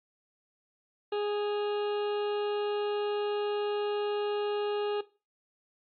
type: harmonic tone with a mistuned harmonic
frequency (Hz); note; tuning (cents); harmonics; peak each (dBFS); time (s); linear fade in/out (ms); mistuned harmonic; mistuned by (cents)
414; G#4; -5; 1 / 2 / 3 / 4 / 6 / 7 / 8 / 9 / 10; -29 / -38 / -43 / -47 / -51 / -46 / -53 / -53 / -54; 1.12-5.01; 5; 7; -41
effects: noise-tail reverb RT60 0.3 s tail -17 dB re dry + AAC 48 kbps